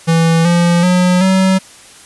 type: tone with pitch steps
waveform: square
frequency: 164.81 / 172.6 / 180.77 / 189.32 Hz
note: E3 / F3 / F#3 / F#3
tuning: 0 / -20 / -40 / +40 cents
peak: -9 dBFS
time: 0.07-1.59 s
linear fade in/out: 20 ms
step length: 380 ms
effects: white hiss -39 dBFS RMS until 2.05 s + resampled to 24000 Hz